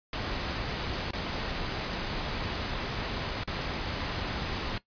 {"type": "noise with dropouts", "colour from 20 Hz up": "pink", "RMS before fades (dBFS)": -33, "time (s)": [0.13, 4.78], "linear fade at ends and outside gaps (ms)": 2, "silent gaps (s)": [[1.108, 1.133], [3.436, 3.475]], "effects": ["noise-tail reverb RT60 0.1 s tail -17 dB re dry", "resampled to 11025 Hz"]}